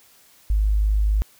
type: tone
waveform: sine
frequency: 51.91 Hz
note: G#1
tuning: in tune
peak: -16 dBFS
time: 0.5-1.22 s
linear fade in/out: 0 ms
effects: white hiss -54 dBFS RMS until 1.39 s